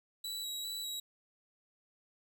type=tone with vibrato; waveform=sawtooth; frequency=3902 Hz; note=B7; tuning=22 cents flat; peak=-35 dBFS; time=0.24-1 s; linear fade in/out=5 ms; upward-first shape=square; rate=2.5 Hz; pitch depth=18 cents each way; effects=none